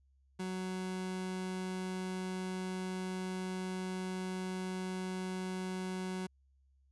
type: tone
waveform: 30% pulse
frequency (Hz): 185.6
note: F#3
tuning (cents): +6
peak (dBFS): -34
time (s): 0.39-6.27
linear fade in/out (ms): 10
effects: added 67 Hz sine -66 dBFS peak until 6.91 s + resampled to 24000 Hz